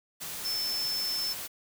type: tone in noise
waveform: sine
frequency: 5290 Hz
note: E8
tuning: 5 cents sharp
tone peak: -29 dBFS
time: 0.44-1.34 s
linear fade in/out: 20 ms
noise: white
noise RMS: -38 dBFS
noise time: 0.2-1.48 s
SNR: +6 dB
effects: none

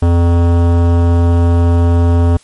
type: tone with hard clipping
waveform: sine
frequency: 85.6 Hz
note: F2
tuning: 34 cents flat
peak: -9 dBFS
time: 0.02-2.37 s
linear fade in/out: 5 ms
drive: 18 dB
effects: white hiss -46 dBFS RMS until 2.43 s + MP3 48 kbps

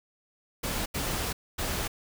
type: noise bursts at uneven times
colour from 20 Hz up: pink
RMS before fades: -31 dBFS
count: 3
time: 0.63-0.86 / 0.94-1.33 / 1.58-1.88 s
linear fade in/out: 10 ms
effects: none

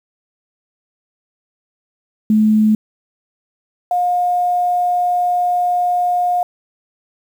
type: tone pair in turn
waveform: sine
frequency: 215.5 / 713.4 Hz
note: A3 / F5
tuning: -36 / +37 cents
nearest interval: octave + major sixth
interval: 2073 cents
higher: second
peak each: -9 / -13 dBFS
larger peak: first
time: 2.3-2.75 / 3.91-6.43 s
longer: second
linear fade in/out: 2 ms
effects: 7-bit

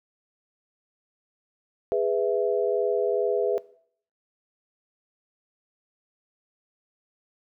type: chord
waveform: sine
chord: E major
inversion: first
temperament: just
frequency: 412 / 494.4 / 659.3 Hz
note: G#4 / B4 / E5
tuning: -14 / +2 / 0 cents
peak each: -25 / -25 / -27 dBFS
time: 1.92-3.58 s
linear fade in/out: 0 ms
effects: noise-tail reverb RT60 0.6 s tail -20 dB re dry

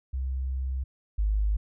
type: tone pair in turn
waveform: sine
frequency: 65.41 / 51.77 Hz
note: C2 / G#1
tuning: 0 / -5 cents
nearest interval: major third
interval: 405 cents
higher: first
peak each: -27 / -22 dBFS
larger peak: second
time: 0.13-0.84 / 1.18-1.57 s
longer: first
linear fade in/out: 10 ms
effects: none

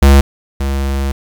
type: tone pair in turn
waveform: square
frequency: 69.3 / 68.39 Hz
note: C#2 / C#2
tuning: 0 / -23 cents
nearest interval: unison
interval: 23 cents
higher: first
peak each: -4 / -15 dBFS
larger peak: first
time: 0.02-0.21 / 0.6-1.12 s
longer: second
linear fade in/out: 5 ms
effects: 7-bit

